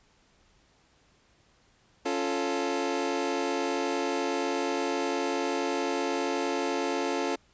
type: chord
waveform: 25% pulse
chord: Db augmented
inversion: none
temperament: equal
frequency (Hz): 277.2 / 349.2 / 440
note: Db4 / F4 / A4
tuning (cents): 0 / 0 / 0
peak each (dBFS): -28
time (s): 2.05-7.36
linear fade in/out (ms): 10
effects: pink hiss -64 dBFS RMS until 7.53 s + resampled to 16000 Hz